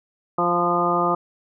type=harmonic tone with a mistuned harmonic; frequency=174.61 Hz; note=F3; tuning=in tune; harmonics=1 / 2 / 3 / 4 / 5 / 6 / 7; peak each=-28 / -25 / -27 / -25 / -27 / -27 / -22 dBFS; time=0.38-1.15 s; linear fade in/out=5 ms; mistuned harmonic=6; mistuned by=-21 cents; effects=none